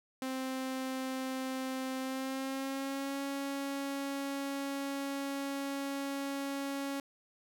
sawtooth tone with pitch glide, 261.6 to 277.2 Hz, C4 to C#4, 0 to 0 cents, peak -31 dBFS, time 0.22-7 s, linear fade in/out 2 ms, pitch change +100 cents, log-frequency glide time 1.99-3.22 s, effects none

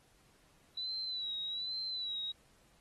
sine tone with vibrato, 3949 Hz, B7, 1 cent flat, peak -36 dBFS, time 0.77-2.32 s, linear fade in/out 5 ms, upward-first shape sine, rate 1.2 Hz, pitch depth 70 cents each way, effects pink hiss -68 dBFS RMS until 2.8 s + AAC 32 kbps

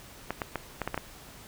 clicks, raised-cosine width 0.5 ms, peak -15 dBFS, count 7, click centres 0.306 / 0.418 / 0.557 / 0.817 / 0.876 / 0.944 / 0.977 s, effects pink hiss -49 dBFS RMS until 1.47 s

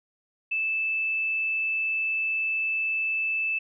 sine tone, 2631 Hz, E7, 4 cents flat, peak -24 dBFS, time 0.51-3.59 s, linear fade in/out 10 ms, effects none

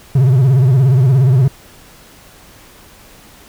triangle tone with vibrato, 130.81 Hz, C3, in tune, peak -5 dBFS, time 0.15-1.48 s, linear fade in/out 5 ms, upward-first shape sine, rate 17 Hz, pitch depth 140 cents each way, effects pink hiss -42 dBFS RMS until 3.48 s

